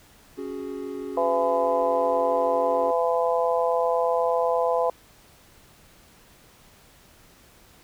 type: chord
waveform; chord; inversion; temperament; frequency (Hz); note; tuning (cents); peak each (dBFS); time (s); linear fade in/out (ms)
triangle; C# suspended fourth; none; just; 277.2 / 369.6 / 415.8; C#4 / F#4 / G#4; 0 / -2 / +2; -33; 0.37-2.92; 20
type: harmonic tone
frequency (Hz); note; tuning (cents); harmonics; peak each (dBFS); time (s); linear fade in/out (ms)
168.3; E3; +36; 3 / 4 / 5 / 6; -23 / -25 / -29 / -28; 1.17-4.9; 2
effects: pink hiss -54 dBFS RMS until 7.83 s